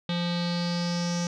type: tone with low-pass filter sweep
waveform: square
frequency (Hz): 173.6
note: F3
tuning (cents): -10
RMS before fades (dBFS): -28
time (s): 0.09-1.27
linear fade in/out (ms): 2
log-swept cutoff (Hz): 3700 to 6000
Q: 5.8
effects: none